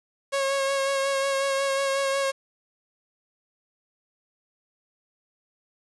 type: tone with vibrato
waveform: sawtooth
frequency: 547 Hz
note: C#5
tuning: 23 cents flat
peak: -19 dBFS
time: 0.32-2.32 s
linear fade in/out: 20 ms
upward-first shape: sine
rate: 5.5 Hz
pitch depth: 21 cents each way
effects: resampled to 24000 Hz + 8-bit

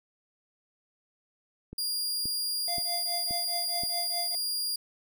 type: click train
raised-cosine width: 3 ms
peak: -28 dBFS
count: 5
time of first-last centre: 1.73-3.835 s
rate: 1.9 Hz
type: tone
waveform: sawtooth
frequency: 4822 Hz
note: D8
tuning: 45 cents sharp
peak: -26 dBFS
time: 1.78-4.76 s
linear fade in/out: 5 ms
type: tone with tremolo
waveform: square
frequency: 694 Hz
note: F5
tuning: 11 cents flat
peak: -33 dBFS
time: 2.68-4.35 s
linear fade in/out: 0 ms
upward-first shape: triangle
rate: 4.8 Hz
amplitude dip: 100%
effects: none

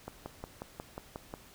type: click train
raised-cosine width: 1 ms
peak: -25 dBFS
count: 8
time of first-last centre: 0.08-1.339 s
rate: 5.56 Hz
effects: pink hiss -56 dBFS RMS until 1.54 s

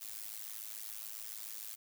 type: noise with amplitude modulation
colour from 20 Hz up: blue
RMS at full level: -41 dBFS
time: 0-1.76 s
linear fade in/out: 20 ms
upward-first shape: sine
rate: 107 Hz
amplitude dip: 100%
effects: none

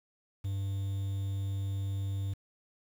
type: tone with quantisation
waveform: triangle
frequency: 98 Hz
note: G2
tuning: in tune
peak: -29 dBFS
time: 0.44-2.34 s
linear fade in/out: 10 ms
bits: 9
effects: none

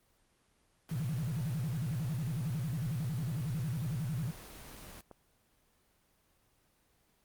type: noise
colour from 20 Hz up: pink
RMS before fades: -49 dBFS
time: 0.89-5.01 s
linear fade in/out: 2 ms
type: tone with vibrato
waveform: sine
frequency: 138.6 Hz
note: C#3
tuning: in tune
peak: -32 dBFS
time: 0.91-4.31 s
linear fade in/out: 5 ms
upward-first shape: square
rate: 11 Hz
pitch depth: 260 cents each way
type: click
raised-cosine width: 1 ms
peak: -36 dBFS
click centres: 5.113 s
effects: pink hiss -71 dBFS RMS until 7.24 s + Opus 24 kbps

